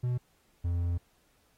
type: tone pair in turn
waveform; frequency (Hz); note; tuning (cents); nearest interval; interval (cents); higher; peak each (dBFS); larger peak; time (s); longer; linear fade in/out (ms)
triangle; 123.47 / 86.4; B2 / F2; 0 / -18; tritone; 618; first; -25; neither; 0.03-0.18 / 0.64-0.98; second; 10
effects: pink hiss -69 dBFS RMS until 1.57 s + AAC 48 kbps